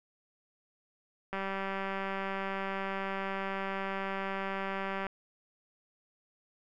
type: click train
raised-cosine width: 0.5 ms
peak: -21 dBFS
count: 726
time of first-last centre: 1.33-5.067 s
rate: 194 Hz
effects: none